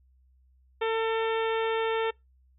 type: harmonic tone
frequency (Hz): 448.8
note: A4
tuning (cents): +34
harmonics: 1 / 2 / 3 / 4 / 5 / 6 / 7 / 8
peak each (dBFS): -26 / -32 / -36 / -38 / -40 / -42 / -43 / -44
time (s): 0.81-2.11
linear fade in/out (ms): 10
effects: noise-tail reverb RT60 0.2 s tail -25 dB re dry + added 64 Hz sine -59 dBFS peak until 2.58 s